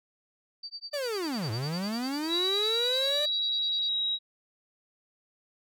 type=tone with tremolo; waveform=sine; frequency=4629 Hz; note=D8; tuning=26 cents flat; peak=-35 dBFS; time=0.63-3.89 s; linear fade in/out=5 ms; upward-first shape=sine; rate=10 Hz; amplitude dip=100%
type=linear two-way sweep; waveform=45% pulse; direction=down then up; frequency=603 to 103.83 to 603 Hz; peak=-30 dBFS; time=0.93-3.26 s; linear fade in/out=10 ms; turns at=1.51 s
type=tone with pitch glide; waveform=sine; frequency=3891 to 3833 Hz; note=B7 to A#7; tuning=-27 to +47 cents; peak=-26 dBFS; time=2.28-4.19 s; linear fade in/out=50 ms; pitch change=-26 cents; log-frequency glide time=3.05-3.85 s
effects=none